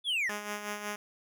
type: linear sweep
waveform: triangle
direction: down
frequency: 3528 to 1601 Hz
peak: -26 dBFS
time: 0.04-0.32 s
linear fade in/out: 50 ms
type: tone with tremolo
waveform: 5% pulse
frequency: 207.7 Hz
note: G#3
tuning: in tune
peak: -22 dBFS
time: 0.29-0.96 s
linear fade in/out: 2 ms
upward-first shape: sine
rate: 5.4 Hz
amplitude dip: 55%
effects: none